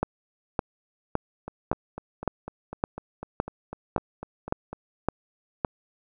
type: two click trains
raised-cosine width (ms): 1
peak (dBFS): -21 / -9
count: 14 / 11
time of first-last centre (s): 1.48-4.73 / 0.03-5.648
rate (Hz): 4 / 1.78
effects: none